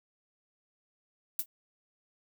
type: noise with exponential decay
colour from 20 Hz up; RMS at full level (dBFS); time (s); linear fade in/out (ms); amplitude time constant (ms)
violet; -25; 1.39-1.46; 2; 15
effects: none